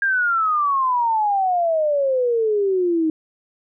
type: exponential sweep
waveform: sine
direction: down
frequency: 1622 to 311.1 Hz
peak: -16 dBFS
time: 0.02-3.1 s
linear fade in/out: 2 ms
effects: none